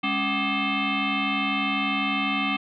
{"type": "tone with frequency modulation", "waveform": "sine", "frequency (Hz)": 1174, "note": "D6", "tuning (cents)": -1, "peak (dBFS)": -22, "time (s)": [0.03, 2.57], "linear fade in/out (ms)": 10, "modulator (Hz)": 484, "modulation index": 4, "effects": []}